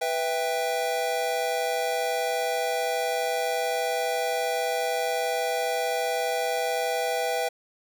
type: chord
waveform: square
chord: E minor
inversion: second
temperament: just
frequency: 494.4 / 659.3 / 791.1 Hz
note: B4 / E5 / G5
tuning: +2 / 0 / +16 cents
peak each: -30 dBFS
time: 0.01-7.49 s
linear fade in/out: 10 ms
effects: none